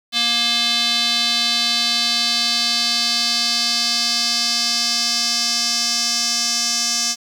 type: tone with band-pass filter sweep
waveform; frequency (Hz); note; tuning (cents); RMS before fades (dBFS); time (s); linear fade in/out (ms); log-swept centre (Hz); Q
square; 236; A#3; +22; -19; 0.12-7.16; 50; 3800 to 5700; 3.9
effects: 7-bit